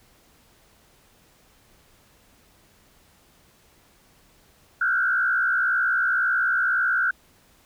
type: tone with frequency modulation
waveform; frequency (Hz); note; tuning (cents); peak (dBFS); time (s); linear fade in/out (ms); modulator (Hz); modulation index
sine; 1480; F#6; 0; -19; 4.81-7.11; 5; 61.9; 1.5
effects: pink hiss -58 dBFS RMS until 7.65 s